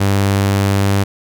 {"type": "tone", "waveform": "sawtooth", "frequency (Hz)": 99, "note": "G2", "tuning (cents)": 18, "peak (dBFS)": -8, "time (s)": [0, 1.04], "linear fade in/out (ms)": 10, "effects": []}